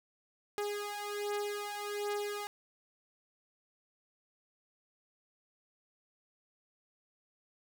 sawtooth beating tone pair, 411.5 / 412.8 Hz, G#4 / G#4, -16 / -10 cents, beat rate 1.3 Hz, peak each -34 / -35 dBFS, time 0.58-2.47 s, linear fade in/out 0 ms, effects none

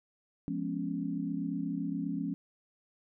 sine chord, C# dominant seventh, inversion first, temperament just, 173.24 / 207.9 / 249.5 / 277.2 Hz, E#3 / G#3 / B3 / C#4, -14 / +2 / +18 / 0 cents, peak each -37 / -38 / -40 / -35 dBFS, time 0.48-2.34 s, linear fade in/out 0 ms, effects none

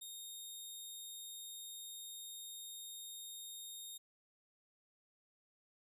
15% pulse tone, 3700 Hz, A#7, 14 cents flat, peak -40 dBFS, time 0.01-3.98 s, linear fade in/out 10 ms, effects none

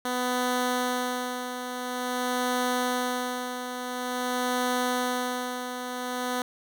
10% pulse tone with tremolo, 249.4 Hz, B3, 17 cents sharp, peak -16 dBFS, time 0.05-6.42 s, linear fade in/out 2 ms, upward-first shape sine, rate 0.48 Hz, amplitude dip 60%, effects none

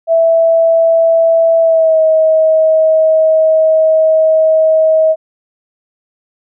sine tone with pitch glide, 659 to 635.1 Hz, E5 to D#5, -1 to +35 cents, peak -6 dBFS, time 0.07-5.16 s, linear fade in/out 50 ms, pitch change -64 cents, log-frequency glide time 1.61-2.01 s, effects none

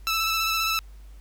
15% pulse tone with vibrato, 1318.5 Hz, E6, in tune, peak -16 dBFS, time 0.07-0.79 s, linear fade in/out 0 ms, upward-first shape square, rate 15 Hz, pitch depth 15 cents each way, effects added 50 Hz sine -42 dBFS peak until 1.2 s + pink hiss -60 dBFS RMS until 1.2 s

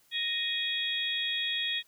harmonic tone with a mistuned harmonic, 622 Hz, D#5, 1 cent flat, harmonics 3 / 4 / 5 / 6, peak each -36 / -37 / -31 / -36 dBFS, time 0.11-1.83 s, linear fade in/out 50 ms, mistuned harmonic 5, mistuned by +120 cents, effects white hiss -65 dBFS RMS until 1.87 s

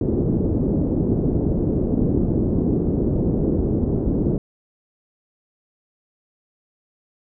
white low-pass noise, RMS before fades -20 dBFS, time 0.01-4.38 s, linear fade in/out 2 ms, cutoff 370 Hz, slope 24 dB/octave, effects none

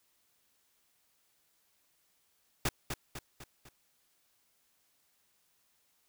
pink noise with echo, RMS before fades -30 dBFS, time 2.65-2.69 s, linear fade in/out 5 ms, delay 250 ms, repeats 4, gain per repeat -6 dB, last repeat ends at 3.69 s, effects white hiss -73 dBFS RMS until 6.08 s

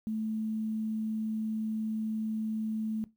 sine tone with quantisation, 218.5 Hz, A3, 12 cents flat, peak -30 dBFS, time 0.07-3.04 s, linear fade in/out 0 ms, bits 10, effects noise-tail reverb RT60 0.2 s tail -18 dB re dry

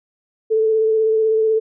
sine tone with vibrato, 439.9 Hz, A4, in tune, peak -13 dBFS, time 0.5-1.6 s, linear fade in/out 20 ms, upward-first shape sine, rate 16 Hz, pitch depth 18 cents each way, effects none

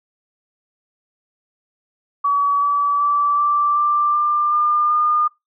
sine tone with pitch steps, 1138 / 1148.6 / 1159.2 / 1170 / 1180.9 / 1191.8 / 1202.9 / 1214.1 Hz, C#6 / D6 / D6 / D6 / D6 / D6 / D6 / D#6, +45 / -39 / -23 / -7 / +9 / +25 / +41 / -43 cents, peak -14 dBFS, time 2.24-5.28 s, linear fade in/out 10 ms, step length 380 ms, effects noise-tail reverb RT60 0.2 s tail -23 dB re dry

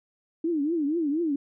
sine tone with vibrato, 311.1 Hz, D#4, in tune, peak -23 dBFS, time 0.44-1.36 s, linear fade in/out 5 ms, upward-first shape triangle, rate 4.2 Hz, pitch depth 220 cents each way, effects none

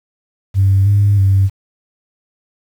sine tone with pitch steps, 97.2 / 101.5 / 97.1 Hz, G2 / G#2 / G2, -14 / -39 / -16 cents, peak -7 dBFS, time 0.54-1.5 s, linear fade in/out 50 ms, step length 320 ms, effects tanh soft clip ceiling -4 dBFS + 7-bit

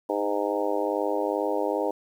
harmonic tone with a mistuned harmonic, 102.4 Hz, G#2, 24 cents flat, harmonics 3 / 4 / 5 / 6 / 7 / 8 / 9, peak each -31 / -30 / -29 / -31 / -36 / -34 / -34 dBFS, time 0.09-1.91 s, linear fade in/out 5 ms, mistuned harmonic 3, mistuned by +18 cents, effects 9-bit

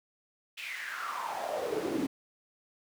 brown noise with high-pass filter sweep, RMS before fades -35 dBFS, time 0.57-2.07 s, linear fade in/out 10 ms, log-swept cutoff 2700 to 260 Hz, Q 6, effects none

